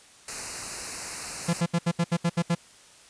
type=band-stop noise; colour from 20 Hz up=white; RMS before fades=-34 dBFS; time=0.28-1.61 s; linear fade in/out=2 ms; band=2800 to 4000 Hz; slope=96 dB/octave
type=tone bursts; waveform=45% pulse; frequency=170.4 Hz; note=F3; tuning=42 cents flat; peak=-21 dBFS; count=9; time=1.48-2.551 s; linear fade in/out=10 ms; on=55 ms; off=72 ms
effects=white hiss -53 dBFS RMS until 3.09 s + resampled to 22050 Hz